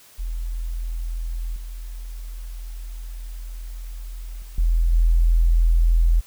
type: tone with level steps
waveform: sine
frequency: 41.68 Hz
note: E1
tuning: 20 cents sharp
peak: -24 / -30 / -35 / -15 / -13 dBFS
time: 0.18-6.21 s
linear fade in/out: 20 ms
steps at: 1.56 / 4.42 / 4.58 / 4.93 s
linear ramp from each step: 2 ms
effects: white hiss -50 dBFS RMS until 6.26 s